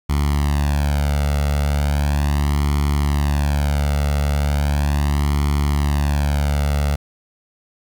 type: tone with flanger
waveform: sawtooth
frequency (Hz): 72.2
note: D2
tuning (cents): -29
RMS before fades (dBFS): -18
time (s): 0.09-6.96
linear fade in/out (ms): 10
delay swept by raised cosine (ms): 0.93 to 1.46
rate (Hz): 0.37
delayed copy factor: +0.95
effects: 8-bit